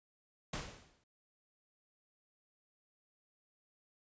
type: noise with exponential decay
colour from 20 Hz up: pink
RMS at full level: -38 dBFS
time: 0.53-1.04 s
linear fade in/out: 5 ms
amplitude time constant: 110 ms
effects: resampled to 16000 Hz